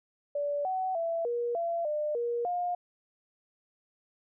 sine tone with pitch steps, 578 / 751 / 667 / 476.8 / 678 / 600 / 474.5 / 710 Hz, D5 / F#5 / E5 / A#4 / E5 / D5 / A#4 / F5, -28 / +26 / +20 / +39 / +49 / +37 / +31 / +28 cents, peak -28 dBFS, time 0.35-2.75 s, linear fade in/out 5 ms, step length 300 ms, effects none

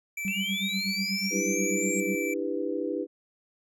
square tone, 2325 Hz, D7, 18 cents flat, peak -32 dBFS, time 0.17-2.34 s, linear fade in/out 5 ms
sine tone with tremolo, 194.5 Hz, G3, 13 cents flat, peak -27 dBFS, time 0.25-2.15 s, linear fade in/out 0 ms, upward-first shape sine, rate 8.2 Hz, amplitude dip 95%
sine linear sweep, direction up, 2589 to 7690 Hz, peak -31 dBFS, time 0.28-2 s, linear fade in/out 0 ms
sine chord, E minor seventh, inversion third, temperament just, 296.7 / 329.6 / 395.6 / 494.4 Hz, D4 / E4 / G4 / B4, +18 / 0 / +16 / +2 cents, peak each -33 dBFS, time 1.3-3.07 s, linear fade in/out 50 ms
effects none

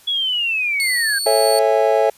sine linear sweep, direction down, 3396 to 1568 Hz, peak -17 dBFS, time 0.07-1.19 s, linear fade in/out 10 ms
25% pulse tone, 4435 Hz, C#8, in tune, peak -16 dBFS, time 0.8-1.59 s, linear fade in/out 0 ms
triangle chord, A major seventh, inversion none, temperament just, 440 / 550 / 660 / 825 Hz, A4 / C#5 / E5 / G#5, 0 / -14 / +2 / -12 cents, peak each -16 / -16 / -16 / -18 dBFS, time 1.26-2.1 s, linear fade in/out 5 ms
effects white hiss -49 dBFS RMS until 2.17 s + resampled to 32000 Hz

